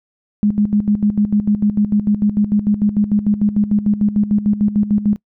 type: tone with tremolo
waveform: sine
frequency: 207.7 Hz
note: G#3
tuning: in tune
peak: -10 dBFS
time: 0.43-5.16 s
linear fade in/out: 0 ms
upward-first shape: square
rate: 6.7 Hz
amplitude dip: 75%
effects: noise-tail reverb RT60 0.1 s tail -23 dB re dry